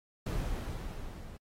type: noise with level ramp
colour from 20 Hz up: brown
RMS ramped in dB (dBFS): -32 to -46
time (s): 0.26-1.37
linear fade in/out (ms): 5
effects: AAC 48 kbps